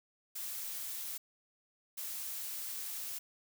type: noise bursts at uneven times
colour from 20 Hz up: blue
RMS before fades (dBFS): -41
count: 2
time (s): 0.35-1.18 / 1.97-3.19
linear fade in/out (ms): 10
effects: none